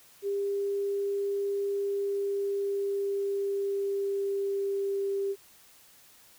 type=tone with pitch glide; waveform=sine; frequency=400 to 395.2 Hz; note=G4 to G4; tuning=+35 to +14 cents; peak=-27 dBFS; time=0.22-5.36 s; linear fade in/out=50 ms; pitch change=-21 cents; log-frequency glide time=1.78-5.2 s; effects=white hiss -57 dBFS RMS until 6.38 s